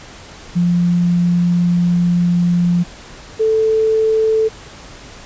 sine tone pair in turn, 174.61 / 440 Hz, F3 / A4, 0 / 0 cents, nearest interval octave + major third, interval 1600 cents, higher second, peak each -11 dBFS, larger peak neither, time 0.55-2.84 / 3.39-4.49 s, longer first, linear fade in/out 20 ms, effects pink hiss -37 dBFS RMS until 5.25 s + resampled to 16000 Hz

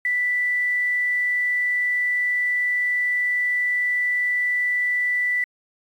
sine tone with quantisation, 1975.5 Hz, B6, in tune, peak -19 dBFS, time 0.05-5.44 s, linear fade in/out 2 ms, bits 8, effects AAC 64 kbps

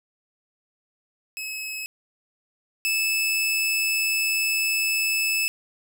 sawtooth tone pair in turn, 2574 / 2617 Hz, E7 / E7, -42 / -13 cents, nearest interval unison, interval 29 cents, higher second, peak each -27 / -18 dBFS, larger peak second, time 1.37-1.86 / 2.85-5.48 s, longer second, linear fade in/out 0 ms, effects none

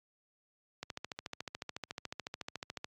click train, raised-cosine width 0.2 ms, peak -22 dBFS, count 29, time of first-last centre 0.83-2.844 s, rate 13.9 Hz, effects high-pass 80 Hz 12 dB/octave + AAC 64 kbps

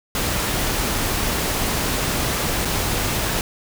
pink noise with dropouts, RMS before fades -22 dBFS, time 0.15-3.41 s, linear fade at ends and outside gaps 1 ms, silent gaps 2.65-2.654 s, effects none

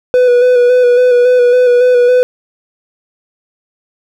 triangle tone with vibrato, 493.9 Hz, B4, in tune, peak -3 dBFS, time 0.14-2.23 s, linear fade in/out 0 ms, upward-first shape square, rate 3.6 Hz, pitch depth 23 cents each way, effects none

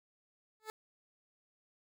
15% pulse tone with exponential growth, 435 Hz, A4, 20 cents flat, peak -31 dBFS, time 0.6-0.7 s, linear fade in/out 0 ms, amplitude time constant 20 ms, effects none

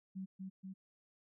sine tone with echo, 190 Hz, F#3, 46 cents sharp, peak -40 dBFS, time 0.15-0.26 s, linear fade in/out 20 ms, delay 240 ms, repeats 2, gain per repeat -2 dB, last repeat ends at 0.74 s, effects none

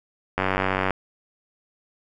click train, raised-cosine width 0.5 ms, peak -7 dBFS, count 51, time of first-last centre 0.38-0.907 s, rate 94.9 Hz, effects none

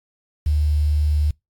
sine tone with quantisation, 74.8 Hz, D2, 32 cents sharp, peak -15 dBFS, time 0.46-1.31 s, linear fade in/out 5 ms, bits 7, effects noise-tail reverb RT60 0.2 s tail -26 dB re dry + MP3 96 kbps

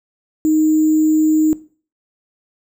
sine tone with sample-and-hold, 311.1 Hz, D#4, in tune, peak -11 dBFS, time 0.45-1.53 s, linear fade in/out 0 ms, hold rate 7350 Hz, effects noise-tail reverb RT60 0.4 s tail -18 dB re dry

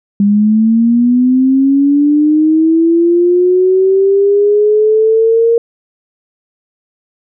sine linear sweep, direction up, 200 to 466.2 Hz, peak -6 dBFS, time 0.2-5.58 s, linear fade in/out 2 ms, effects none

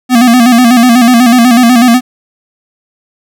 square tone with vibrato, 241.8 Hz, B3, 36 cents flat, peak -3 dBFS, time 0.09-2.01 s, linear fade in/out 50 ms, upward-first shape square, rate 8.1 Hz, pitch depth 72 cents each way, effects none

